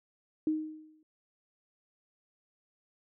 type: tone with exponential decay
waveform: sine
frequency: 311.1 Hz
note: D#4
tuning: in tune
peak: -24 dBFS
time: 0.47-1.03 s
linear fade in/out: 2 ms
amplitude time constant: 120 ms
effects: none